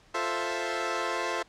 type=chord; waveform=15% pulse; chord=F major seventh; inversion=none; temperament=equal; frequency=349.2 / 440 / 523.3 / 659.3 Hz; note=F4 / A4 / C5 / E5; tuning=0 / 0 / 0 / 0 cents; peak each=-28 dBFS; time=0.14-1.43 s; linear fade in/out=10 ms; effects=pink hiss -59 dBFS RMS until 1.48 s + low-pass 6000 Hz 12 dB/octave